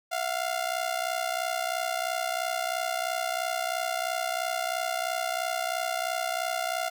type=ring-modulated tone; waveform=sawtooth; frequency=698.5 Hz; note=F5; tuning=in tune; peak=-21 dBFS; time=0.11-6.9 s; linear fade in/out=20 ms; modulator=31.5 Hz; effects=none